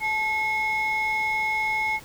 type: tone pair together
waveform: sine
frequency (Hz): 868 / 2171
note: A5 / C#7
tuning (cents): -24 / -37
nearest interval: octave + major third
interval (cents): 1587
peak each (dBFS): -25 / -22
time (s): 0-2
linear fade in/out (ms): 50
effects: tanh soft clip ceiling -19 dBFS + pink hiss -46 dBFS RMS until 2.04 s